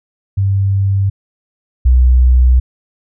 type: tone pair in turn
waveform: sine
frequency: 98 / 62.6 Hz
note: G2 / B1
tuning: 0 / +24 cents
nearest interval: minor sixth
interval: 776 cents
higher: first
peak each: -10 / -5 dBFS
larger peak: second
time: 0.37-1.1 / 1.85-2.6 s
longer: second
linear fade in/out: 10 ms
effects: none